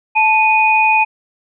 sine tone pair together, 876 / 2478 Hz, A5 / D#7, -8 / -8 cents, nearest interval octave + tritone, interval 1800 cents, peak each -12 dBFS, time 0.15-1.05 s, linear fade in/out 20 ms, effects none

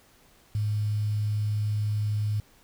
sine tone with quantisation, 105.4 Hz, G#2, 26 cents sharp, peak -24 dBFS, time 0.55-2.4 s, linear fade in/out 0 ms, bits 8, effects pink hiss -59 dBFS RMS until 2.63 s

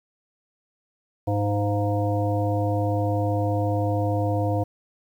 harmonic tone with a mistuned harmonic, 103.2 Hz, G#2, 10 cents flat, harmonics 1 / 3 / 5 / 7 / 9, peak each -23 / -28 / -28 / -29 / -36 dBFS, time 1.27-4.64 s, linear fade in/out 10 ms, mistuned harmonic 7, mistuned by -46 cents, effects 9-bit

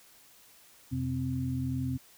sine tone cluster, 87.5 / 129.4 / 260 Hz, F2 / C3 / C4, +4 / -19 / -11 cents, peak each -38 / -32 / -33 dBFS, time 0.91-1.98 s, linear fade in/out 20 ms, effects white hiss -58 dBFS RMS until 2.17 s

